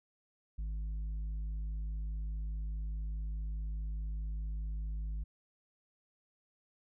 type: tone with tanh clipping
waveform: sine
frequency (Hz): 52.4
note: G#1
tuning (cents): +16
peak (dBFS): -36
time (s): 0.58-5.24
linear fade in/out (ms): 10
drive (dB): 5
effects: none